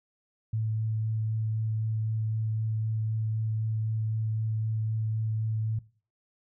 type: tone with vibrato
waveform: sine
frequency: 110 Hz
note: A2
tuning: in tune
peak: -26 dBFS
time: 0.53-5.79 s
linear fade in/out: 5 ms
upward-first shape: sine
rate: 3.9 Hz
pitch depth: 8 cents each way
effects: noise-tail reverb RT60 0.4 s tail -20 dB re dry